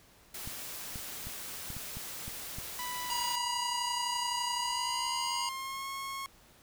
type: noise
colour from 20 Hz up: white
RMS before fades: -42 dBFS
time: 0.34-3.36 s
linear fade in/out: 5 ms
type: clicks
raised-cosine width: 5 ms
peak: -30 dBFS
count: 8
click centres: 0.475 / 0.958 / 1.27 / 1.703 / 1.767 / 1.97 / 2.28 / 2.585 s
type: tone with pitch glide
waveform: sawtooth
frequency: 987.8 to 1089.7 Hz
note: B5 to C#6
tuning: 0 to -30 cents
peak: -33 dBFS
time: 2.79-6.26 s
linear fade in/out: 0 ms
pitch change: +170 cents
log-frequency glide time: 4.57-5.88 s
type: harmonic tone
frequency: 956 Hz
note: A#5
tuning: 43 cents sharp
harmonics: 1 / 3 / 5 / 7 / 9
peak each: -35 / -39 / -38 / -42 / -44 dBFS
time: 3.1-5.49 s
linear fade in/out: 2 ms
effects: pink hiss -60 dBFS RMS until 6.62 s